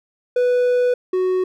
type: tone pair in turn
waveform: triangle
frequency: 493.9 / 370 Hz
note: B4 / F#4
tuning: 0 / 0 cents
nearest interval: perfect fourth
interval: 500 cents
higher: first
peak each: -12 / -14 dBFS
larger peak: first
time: 0.36-0.94 / 1.13-1.44 s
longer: first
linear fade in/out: 5 ms
effects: none